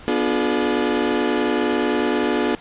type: chord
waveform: 35% pulse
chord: B diminished seventh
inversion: none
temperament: just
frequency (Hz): 246.9 / 296.3 / 355.6 / 426.7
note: B3 / D4 / F4 / Ab4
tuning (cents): 0 / +15 / +31 / +47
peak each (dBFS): -22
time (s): 0.08-2.55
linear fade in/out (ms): 0
effects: pink hiss -42 dBFS RMS until 2.6 s + resampled to 8000 Hz